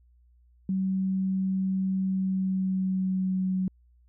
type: tone with pitch glide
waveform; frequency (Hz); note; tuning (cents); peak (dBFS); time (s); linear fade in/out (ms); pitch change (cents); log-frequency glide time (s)
sine; 190 to 186.84; F#3 to F#3; +46 to +17; -24; 0.69-3.68; 2; -29; 2.01-3.55
effects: added 60 Hz sine -57 dBFS peak until 4.08 s